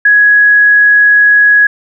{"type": "tone", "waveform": "sine", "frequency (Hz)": 1671, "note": "G#6", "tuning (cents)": 10, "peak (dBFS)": -3, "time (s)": [0.05, 1.67], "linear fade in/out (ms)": 5, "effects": []}